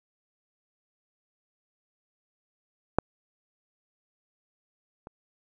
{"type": "clicks", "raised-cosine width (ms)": 1, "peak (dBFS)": [-6, -28], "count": 2, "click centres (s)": [2.986, 5.071], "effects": []}